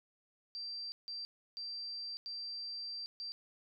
sine tone bursts at uneven times, 4700 Hz, D8, 1 cent sharp, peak -40 dBFS, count 5, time 0.55-0.92 / 1.08-1.25 / 1.57-2.17 / 2.26-3.06 / 3.2-3.32 s, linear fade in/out 0 ms, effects none

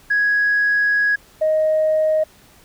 sine tone pair in turn, 1664 / 624.4 Hz, G#6 / D#5, +3 / +6 cents, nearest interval octave + perfect fourth, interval 1697 cents, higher first, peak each -13 dBFS, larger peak neither, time 0.1-1.16 / 1.41-2.24 s, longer first, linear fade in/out 10 ms, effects tanh soft clip ceiling -10 dBFS + pink hiss -50 dBFS RMS until 2.64 s

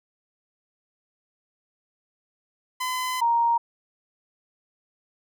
sawtooth / sine tone pair in turn, 1016 / 934.5 Hz, B5 / A#5, +49 / +4 cents, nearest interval minor second, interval 145 cents, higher first, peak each -22 / -18 dBFS, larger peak second, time 2.8-3.21 / 3.21-3.58 s, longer first, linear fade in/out 10 ms, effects none

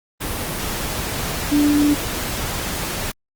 sine tone in noise, 292.8 Hz, D4, 5 cents flat, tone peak -13 dBFS, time 1.51-1.95 s, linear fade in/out 20 ms, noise pink, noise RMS -25 dBFS, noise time 0.2-3.12 s, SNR +9 dB, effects Opus 24 kbps

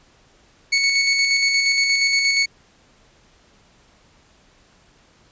25% pulse tone with tremolo, 2217 Hz, C#7, in tune, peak -11 dBFS, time 0.72-2.46 s, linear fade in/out 10 ms, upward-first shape square, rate 8.5 Hz, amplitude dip 30%, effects pink hiss -55 dBFS RMS until 5.31 s + resampled to 16000 Hz

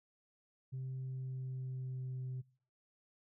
sine tone with pitch glide, 130.81 to 128.64 Hz, C3 to C3, 0 to -29 cents, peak -37 dBFS, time 0.72-2.42 s, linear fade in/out 20 ms, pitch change -29 cents, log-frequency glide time 0.93-2.19 s, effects noise-tail reverb RT60 0.5 s tail -24 dB re dry + tanh soft clip ceiling -37 dBFS

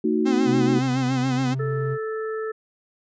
sine chord, D# diminished, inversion second, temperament equal with one note detuned, 225.3 / 311.1 / 370 Hz, A3 / D#4 / F#4, +41 / 0 / 0 cents, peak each -23 dBFS, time 0.04-0.79 s, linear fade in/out 5 ms
45% pulse tone with vibrato, 258 Hz, C4, 24 cents flat, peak -22 dBFS, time 0.25-1.55 s, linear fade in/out 20 ms, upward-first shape sine, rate 7.1 Hz, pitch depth 71 cents each way
triangle tone with pitch glide, 130.81 to 132.48 Hz, C3 to C3, 0 to +22 cents, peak -22 dBFS, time 0.45-1.98 s, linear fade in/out 50 ms, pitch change +22 cents, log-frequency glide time 1.12-1.32 s
harmonic tone, 438.7 Hz, A4, 5 cents flat, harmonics 1 / 3 / 4, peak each -26 / -35 / -38 dBFS, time 1.59-2.52 s, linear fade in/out 10 ms
effects resampled to 16000 Hz

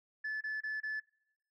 sine tone bursts, 1734 Hz, A6, 26 cents flat, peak -33 dBFS, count 4, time 0.24-1.001 s, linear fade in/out 10 ms, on 170 ms, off 27 ms, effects noise-tail reverb RT60 0.8 s tail -23 dB re dry + tanh soft clip ceiling -33 dBFS

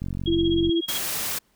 click train, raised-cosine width 5 ms, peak -18 dBFS, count 32, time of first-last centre 0.02-0.694 s, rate 46 Hz
sine tone with tremolo, 3285 Hz, G#7, 20 cents flat, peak -26 dBFS, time 0.26-0.98 s, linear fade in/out 2 ms, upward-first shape sine, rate 16 Hz, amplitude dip 90%
sine tone, 335 Hz, E4, 28 cents sharp, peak -19 dBFS, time 0.27-0.81 s, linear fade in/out 10 ms
white noise, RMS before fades -28 dBFS, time 0.88-1.39 s, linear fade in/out 10 ms
effects pink hiss -65 dBFS RMS until 1.55 s

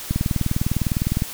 click train, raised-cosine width 5 ms, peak -8 dBFS, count 23, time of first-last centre 0.11-1.221 s, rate 19.8 Hz, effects white hiss -34 dBFS RMS until 1.33 s

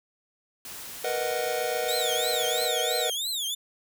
white noise, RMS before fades -40 dBFS, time 0.65-2.66 s, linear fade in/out 2 ms
square chord, B major seventh, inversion third, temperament equal, 466.2 / 493.9 / 622.3 / 740 Hz, A#4 / B4 / D#5 / F#5, 0 / 0 / 0 / 0 cents, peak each -34 / -32 / -33 / -33 dBFS, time 1.04-3.1 s, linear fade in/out 5 ms
sawtooth tone with vibrato, 3617 Hz, A7, 47 cents sharp, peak -25 dBFS, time 1.88-3.55 s, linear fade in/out 10 ms, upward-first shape triangle, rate 3 Hz, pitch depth 260 cents each way
effects none

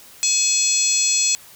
harmonic tone, 850 Hz, G#5, 40 cents sharp, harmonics 3 / 4 / 5 / 6 / 7 / 8 / 9, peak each -26 / -29 / -25 / -30 / -22 / -27 / -19 dBFS, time 0.23-1.35 s, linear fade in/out 0 ms, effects white hiss -45 dBFS RMS until 1.55 s

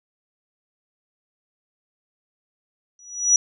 sine tone with exponential growth, 5850 Hz, F#8, 21 cents flat, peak -9 dBFS, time 2.99-3.36 s, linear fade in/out 1 ms, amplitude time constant 80 ms, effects none

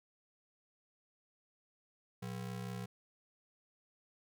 square ring-modulated tone, 149.3 Hz, D3, 29 cents sharp, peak -38 dBFS, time 2.22-2.86 s, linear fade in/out 10 ms, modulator 32.7 Hz, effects none

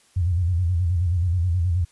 sine tone with vibrato, 87.7 Hz, F2, 8 cents sharp, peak -18 dBFS, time 0.16-1.85 s, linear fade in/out 10 ms, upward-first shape square, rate 9.4 Hz, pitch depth 89 cents each way, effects white hiss -58 dBFS RMS until 1.91 s + resampled to 24000 Hz

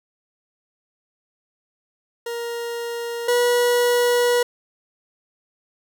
40% pulse tone pair in turn, 470 / 484.6 Hz, A#4 / B4, +14 / -33 cents, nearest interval minor second, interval 53 cents, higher second, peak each -25 / -15 dBFS, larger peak second, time 2.26-3.28 / 3.28-4.43 s, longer second, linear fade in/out 5 ms, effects none

